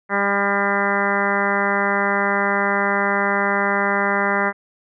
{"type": "harmonic tone", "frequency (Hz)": 200, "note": "G3", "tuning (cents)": 35, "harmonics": [1, 2, 3, 4, 5, 6, 7, 8, 9, 10], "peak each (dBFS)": [-26, -26, -26, -26, -26, -26, -26, -26, -26, -26], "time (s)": [0.09, 4.53], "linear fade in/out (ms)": 50, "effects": []}